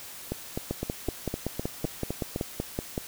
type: two click trains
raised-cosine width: 2 ms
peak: -15 / -16 dBFS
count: 13 / 9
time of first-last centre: 0.71-2.978 / 0.32-2.361 s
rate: 5.29 / 3.92 Hz
effects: white hiss -43 dBFS RMS until 3.07 s